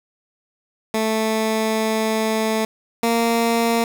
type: tone pair in turn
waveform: 15% pulse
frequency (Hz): 220 / 231.4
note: A3 / A#3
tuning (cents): 0 / -13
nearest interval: minor second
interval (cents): 87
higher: second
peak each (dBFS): -12 / -10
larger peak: second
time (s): 0.94-2.65 / 3.03-3.84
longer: first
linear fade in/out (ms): 2
effects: 8-bit